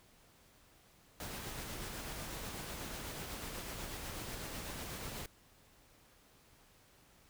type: noise with tremolo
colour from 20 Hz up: pink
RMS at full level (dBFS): -43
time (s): 1.2-5.26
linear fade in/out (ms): 2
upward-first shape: sine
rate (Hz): 8.1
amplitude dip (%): 25
effects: pink hiss -65 dBFS RMS until 7.29 s